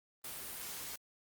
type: noise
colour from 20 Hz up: white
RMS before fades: -44 dBFS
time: 0.24-0.96 s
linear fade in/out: 5 ms
effects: Opus 32 kbps